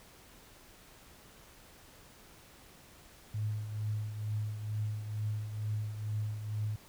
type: tone with tremolo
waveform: sine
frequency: 106.6 Hz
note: G#2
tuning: 46 cents sharp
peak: -30 dBFS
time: 3.34-6.76 s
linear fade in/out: 5 ms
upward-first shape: triangle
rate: 2.2 Hz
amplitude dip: 65%
effects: pink hiss -57 dBFS RMS until 6.88 s